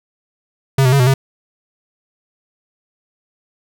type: tone with pitch steps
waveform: square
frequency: 135 / 127.6 / 139.3 / 125.2 / 134.7 Hz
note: C#3 / C3 / C#3 / B2 / C#3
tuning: -45 / -43 / +9 / +24 / -49 cents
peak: -10 dBFS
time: 0.78-1.14 s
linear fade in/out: 5 ms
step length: 72 ms
effects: none